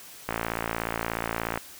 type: click train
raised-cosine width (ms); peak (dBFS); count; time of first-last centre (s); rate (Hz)
0.5; -12; 74; 0.29-1.575; 56.8
effects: white hiss -46 dBFS RMS until 1.79 s